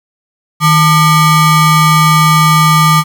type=ring-modulated tone; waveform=square; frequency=523.3 Hz; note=C5; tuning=in tune; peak=-3 dBFS; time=0.6-3.04 s; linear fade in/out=50 ms; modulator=680 Hz; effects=7-bit